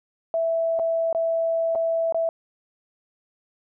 sine tone with dropouts, 659.3 Hz, E5, in tune, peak -20 dBFS, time 0.34-2.29 s, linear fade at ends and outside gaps 1 ms, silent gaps 0.791-0.796 / 1.128-1.148 / 1.751-1.756 / 2.124-2.145 s, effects none

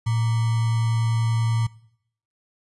sine tone with sample-and-hold, 113.8 Hz, A#2, 41 cents flat, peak -19 dBFS, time 0.06-1.67 s, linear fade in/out 10 ms, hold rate 1050 Hz, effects noise-tail reverb RT60 0.7 s tail -21 dB re dry + resampled to 24000 Hz

